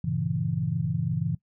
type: chord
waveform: sine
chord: G diminished seventh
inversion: none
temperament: equal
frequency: 98 / 116.54 / 138.59 / 164.81 Hz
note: G2 / Bb2 / Db3 / Fb3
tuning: 0 / 0 / 0 / 0 cents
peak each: -34 / -32 / -29 / -28 dBFS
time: 0.04-1.35 s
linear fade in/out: 5 ms
effects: noise-tail reverb RT60 0.1 s tail -20 dB re dry